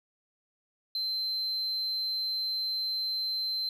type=tone; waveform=sine; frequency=4100 Hz; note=C8; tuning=36 cents flat; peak=-27 dBFS; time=0.95-3.69 s; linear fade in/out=2 ms; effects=tanh soft clip ceiling -27 dBFS